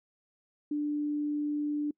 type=tone; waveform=sine; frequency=295.3 Hz; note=D4; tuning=10 cents sharp; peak=-28 dBFS; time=0.71-1.91 s; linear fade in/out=5 ms; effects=noise-tail reverb RT60 0.1 s tail -26 dB re dry